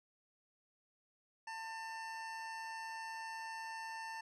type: tone with amplitude modulation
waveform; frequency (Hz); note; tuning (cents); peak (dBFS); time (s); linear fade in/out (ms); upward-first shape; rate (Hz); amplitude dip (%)
25% pulse; 896; A5; +31; -38; 1.47-4.21; 5; sine; 164; 30
effects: low-pass 7000 Hz 12 dB/octave